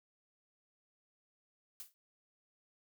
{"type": "noise with exponential decay", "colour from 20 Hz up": "blue", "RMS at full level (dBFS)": -43, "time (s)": [1.8, 1.94], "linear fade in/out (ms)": 0, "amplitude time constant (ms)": 30, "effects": []}